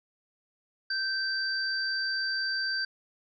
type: tone pair together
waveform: sine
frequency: 1558 / 4664 Hz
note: G6 / D8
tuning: -11 / -13 cents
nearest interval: octave + perfect fifth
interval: 1898 cents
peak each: -30 / -31 dBFS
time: 0.9-2.85 s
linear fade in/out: 5 ms
effects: none